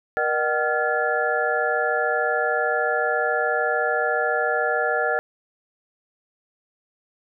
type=tone cluster; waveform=sine; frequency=475.3 / 609 / 756 / 1390 / 1712 Hz; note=A#4 / D#5 / F#5 / F6 / A6; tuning=+34 / -37 / +37 / -9 / -48 cents; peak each=-26 dBFS; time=0.17-5.19 s; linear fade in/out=0 ms; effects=none